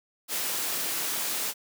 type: noise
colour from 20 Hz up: white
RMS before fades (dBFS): -30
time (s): 0.28-1.54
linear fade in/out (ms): 50
effects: high-pass 200 Hz 12 dB/octave

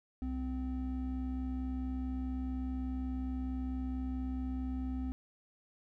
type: tone pair together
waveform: triangle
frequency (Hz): 64.5 / 258.2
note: C2 / C4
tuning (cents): -24 / -23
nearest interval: 2 octaves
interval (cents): 2401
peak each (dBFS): -35 / -35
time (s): 0.22-5.12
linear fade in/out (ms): 0
effects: none

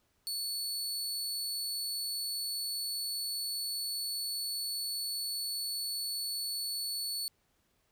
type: tone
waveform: sawtooth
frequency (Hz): 4435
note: C#8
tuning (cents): 0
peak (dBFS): -31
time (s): 0.27-7.28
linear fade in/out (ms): 0
effects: pink hiss -74 dBFS RMS until 7.91 s

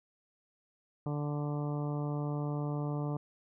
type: harmonic tone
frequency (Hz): 146.83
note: D3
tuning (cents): 0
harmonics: 1 / 2 / 3 / 4 / 5 / 6 / 7 / 8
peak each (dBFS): -33 / -39 / -43 / -45 / -47 / -49 / -50 / -51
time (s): 1.06-3.17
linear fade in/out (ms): 2
effects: none

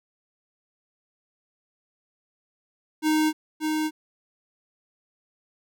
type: tone with echo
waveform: square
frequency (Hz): 310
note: D#4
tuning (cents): -6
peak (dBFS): -20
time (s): 3.02-3.33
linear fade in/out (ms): 50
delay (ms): 580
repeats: 1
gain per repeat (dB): -4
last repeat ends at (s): 3.91
effects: none

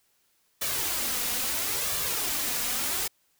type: noise with flanger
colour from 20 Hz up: white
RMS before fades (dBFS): -29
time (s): 0.61-3.08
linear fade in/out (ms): 10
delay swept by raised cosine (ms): 1.7 to 4.2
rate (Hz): 0.75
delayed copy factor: +0.5
effects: white hiss -69 dBFS RMS until 3.39 s

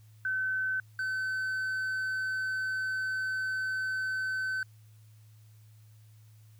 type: tone pair in turn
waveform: sine / triangle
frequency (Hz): 1526 / 1526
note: G6 / G6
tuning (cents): -47 / -47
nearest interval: unison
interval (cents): 0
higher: neither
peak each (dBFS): -28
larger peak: neither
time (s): 0.25-0.8 / 0.99-4.63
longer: second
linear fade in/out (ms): 2
effects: added 108 Hz sine -53 dBFS peak until 6.59 s + white hiss -68 dBFS RMS until 6.59 s

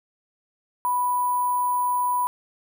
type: tone with sample-and-hold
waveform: sine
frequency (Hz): 987.8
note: B5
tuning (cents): 0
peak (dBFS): -20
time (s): 0.85-2.27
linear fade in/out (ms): 0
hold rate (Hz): 11025
effects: none

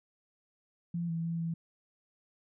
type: tone with pitch steps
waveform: sine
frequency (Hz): 170.9 / 165.3 / 167 / 165.8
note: F3 / E3 / E3 / E3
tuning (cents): -37 / +5 / +23 / +10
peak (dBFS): -31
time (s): 0.94-1.54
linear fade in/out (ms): 5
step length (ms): 150
effects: none

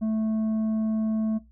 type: tone with tanh clipping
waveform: sine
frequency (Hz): 219.1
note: A3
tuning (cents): -7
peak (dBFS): -24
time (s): 0.01-1.39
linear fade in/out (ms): 20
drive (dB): 6
effects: noise-tail reverb RT60 0.2 s tail -20 dB re dry + added 60 Hz sine -52 dBFS peak until 1.51 s

